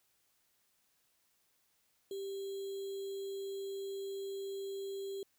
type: tone with sample-and-hold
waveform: sine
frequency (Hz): 392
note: G4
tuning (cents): 0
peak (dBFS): -38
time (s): 2.11-5.23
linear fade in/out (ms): 2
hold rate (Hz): 3675
effects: white hiss -75 dBFS RMS until 5.38 s